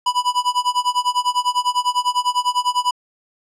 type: tone with tremolo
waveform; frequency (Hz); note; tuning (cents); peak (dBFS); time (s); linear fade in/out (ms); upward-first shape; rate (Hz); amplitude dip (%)
square; 987.8; B5; 0; -14; 0.06-2.91; 5; sine; 10; 95
effects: low-pass 8000 Hz 12 dB/octave